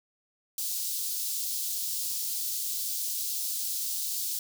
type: high-pass noise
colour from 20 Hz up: white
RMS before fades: -32 dBFS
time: 0.58-4.39 s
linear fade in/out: 2 ms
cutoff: 4000 Hz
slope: 24 dB/octave
effects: none